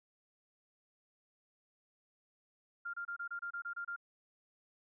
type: tone bursts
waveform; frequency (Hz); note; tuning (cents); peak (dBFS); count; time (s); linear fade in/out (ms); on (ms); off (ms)
sine; 1396.9; F6; 0; -38; 10; 2.85-3.963; 10; 87; 27
effects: none